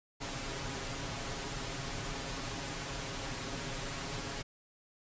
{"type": "noise with comb filter", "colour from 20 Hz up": "pink", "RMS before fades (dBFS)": -39, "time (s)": [0.2, 4.43], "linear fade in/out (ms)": 20, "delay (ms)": 7.3, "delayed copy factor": 0.7, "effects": ["resampled to 16000 Hz"]}